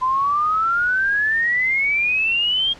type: exponential sweep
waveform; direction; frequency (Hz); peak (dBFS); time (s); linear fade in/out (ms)
sine; up; 1014 to 3254; -16; 0.01-2.74; 20
effects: pink hiss -43 dBFS RMS until 2.79 s + low-pass 5000 Hz 12 dB/octave